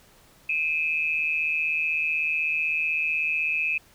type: tone pair together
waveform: sine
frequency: 2419 / 2575 Hz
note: D#7 / E7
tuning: -49 / -41 cents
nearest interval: minor second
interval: 108 cents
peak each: -28 / -24 dBFS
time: 0.49-3.78 s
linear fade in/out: 5 ms
effects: pink hiss -56 dBFS RMS until 3.94 s